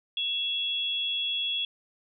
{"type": "tone pair together", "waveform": "sine", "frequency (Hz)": [2694, 3351], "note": ["E7", "G#7"], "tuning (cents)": [37, 15], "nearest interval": "major third", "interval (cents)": 378, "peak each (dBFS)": [-36, -27], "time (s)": [0.17, 1.65], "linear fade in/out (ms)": 2, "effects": []}